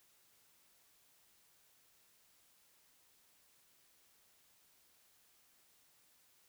silence, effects white hiss -70 dBFS RMS until 6.48 s

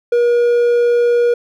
triangle tone, 478.2 Hz, A#4, 44 cents sharp, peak -8 dBFS, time 0.12-1.34 s, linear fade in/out 5 ms, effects none

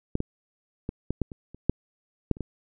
clicks, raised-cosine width 3 ms, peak -12 / -15 / -17 / -14 / -12 / -26 / -30 / -7 / -8 / -29 / -18 dBFS, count 11, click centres 0.154 / 0.204 / 0.891 / 1.106 / 1.217 / 1.318 / 1.546 / 1.696 / 2.313 / 2.369 / 2.407 s, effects none

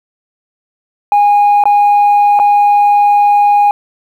sine tone with dropouts, 821 Hz, G#5, 20 cents flat, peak -3 dBFS, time 1.12-3.71 s, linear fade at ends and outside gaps 1 ms, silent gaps 1.638-1.655 / 2.391-2.398 s, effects tanh soft clip ceiling -4 dBFS + 7-bit

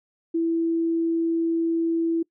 sine tone, 331.1 Hz, E4, 8 cents sharp, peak -20 dBFS, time 0.34-2.23 s, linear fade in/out 10 ms, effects noise-tail reverb RT60 0.1 s tail -24 dB re dry

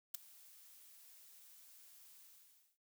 blue noise with ADSR envelope, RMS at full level -37 dBFS, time 0.14-2.78 s, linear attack 8 ms, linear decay 7 ms, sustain -24 dB, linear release 560 ms, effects none

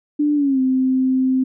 sine tone with pitch glide, 295.3 to 260.1 Hz, D4 to C4, +10 to -10 cents, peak -14 dBFS, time 0.19-1.44 s, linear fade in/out 10 ms, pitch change -220 cents, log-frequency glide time 0.35-0.6 s, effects none

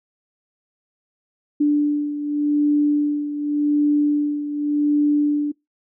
sine beating tone pair, 293.7 / 294.57 Hz, D4 / D4, 0 / +5 cents, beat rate 0.87 Hz, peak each -17 / -23 dBFS, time 1.6-5.52 s, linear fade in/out 10 ms, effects noise-tail reverb RT60 0.2 s tail -25 dB re dry

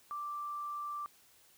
sine tone, 1174.7 Hz, D6, in tune, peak -37 dBFS, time 0.11-1.06 s, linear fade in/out 0 ms, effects white hiss -64 dBFS RMS until 1.57 s

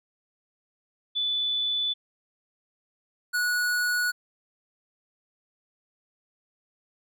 sine / square tone pair in turn, 3482 / 1464 Hz, A7 / F#6, -19 / -19 cents, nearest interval octave + minor third, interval 1500 cents, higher first, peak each -24 dBFS, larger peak neither, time 1.15-1.94 / 3.33-4.12 s, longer neither, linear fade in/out 20 ms, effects none

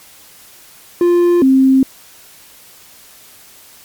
triangle / sine tone pair in turn, 349.2 / 265.1 Hz, F4 / C4, 0 / +23 cents, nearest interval perfect fourth, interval 477 cents, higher first, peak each -6 dBFS, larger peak neither, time 1.01-1.42 / 1.42-1.83 s, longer neither, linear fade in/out 2 ms, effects white hiss -42 dBFS RMS until 3.84 s + MP3 96 kbps

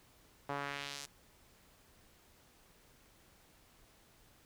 sawtooth tone with band-pass filter sweep, 141.6 Hz, C#3, 37 cents sharp, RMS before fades -42 dBFS, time 0.49-1.06 s, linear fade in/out 5 ms, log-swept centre 860 to 7100 Hz, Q 1.2, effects pink hiss -65 dBFS RMS until 4.45 s

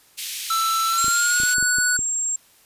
pink high-pass noise, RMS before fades -30 dBFS, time 0.17-1.55 s, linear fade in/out 20 ms, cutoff 2600 Hz, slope 24 dB/octave
square tone with pitch glide, 1329 to 1474.6 Hz, E6 to F#6, +14 to -6 cents, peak -20 dBFS, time 0.5-1.97 s, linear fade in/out 5 ms, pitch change +180 cents, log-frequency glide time 0.86-1.49 s
sine tone, 7510 Hz, A#8, 12 cents sharp, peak -21 dBFS, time 0.98-2.36 s, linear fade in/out 2 ms
clicks, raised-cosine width 3 ms, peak -22 dBFS, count 8, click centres 1.044 / 1.082 / 1.401 / 1.435 / 1.583 / 1.627 / 1.785 / 1.991 s
effects white hiss -55 dBFS RMS until 2.65 s + resampled to 32000 Hz

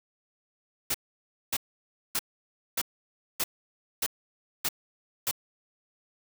white noise bursts, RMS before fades -28 dBFS, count 8, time 0.9-5.312 s, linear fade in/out 5 ms, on 44 ms, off 580 ms, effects none

